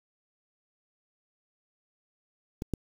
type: clicks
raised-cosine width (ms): 3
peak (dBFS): -20 / -16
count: 2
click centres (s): 2.621 / 2.737
effects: 7-bit